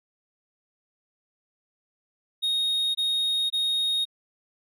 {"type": "tone bursts", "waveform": "triangle", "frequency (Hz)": 3729, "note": "A#7", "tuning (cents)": 0, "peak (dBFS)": -21, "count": 3, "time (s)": [2.42, 4.054], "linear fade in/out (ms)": 20, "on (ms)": 530, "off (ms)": 22, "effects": []}